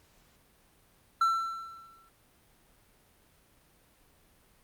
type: tone with exponential decay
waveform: triangle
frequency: 1342 Hz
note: E6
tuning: 31 cents sharp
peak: -19 dBFS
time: 1.21-2.09 s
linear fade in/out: 5 ms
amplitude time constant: 190 ms
effects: pink hiss -64 dBFS RMS until 4.63 s + Opus 48 kbps